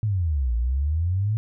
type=exponential two-way sweep; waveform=sine; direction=down then up; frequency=112.3 to 56.4 to 112.3 Hz; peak=-20 dBFS; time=0.03-1.37 s; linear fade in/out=0 ms; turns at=0.55 s; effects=none